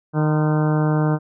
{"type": "harmonic tone with a mistuned harmonic", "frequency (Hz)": 153.4, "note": "D#3", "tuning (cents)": -24, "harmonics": [1, 2, 3, 4, 5, 6, 7, 8, 9, 10], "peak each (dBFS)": [-17, -23, -27, -29, -31, -33, -34, -35, -36, -37], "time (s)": [0.13, 1.19], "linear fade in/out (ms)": 50, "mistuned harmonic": 7, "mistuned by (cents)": -59, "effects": []}